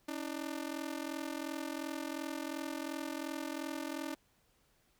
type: ring-modulated tone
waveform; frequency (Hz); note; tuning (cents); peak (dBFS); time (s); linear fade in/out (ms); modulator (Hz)
sawtooth; 299; D4; +31; -31; 0.08-4.15; 5; 21.4
effects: pink hiss -72 dBFS RMS until 4.99 s